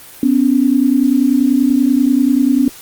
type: tone pair together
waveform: sine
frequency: 251.5 / 281.8 Hz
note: B3 / C#4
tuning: +32 / +29 cents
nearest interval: major second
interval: 197 cents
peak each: -12 dBFS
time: 0.23-2.68 s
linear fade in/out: 2 ms
effects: white hiss -37 dBFS RMS until 2.81 s + Opus 32 kbps